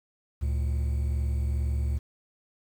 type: tone pair together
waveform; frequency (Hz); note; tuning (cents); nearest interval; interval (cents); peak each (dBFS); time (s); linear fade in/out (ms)
triangle; 71.39 / 113.6; D2 / A#2; -48 / -44; minor sixth; 804; -23 / -32; 0.41-1.99; 20
effects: 9-bit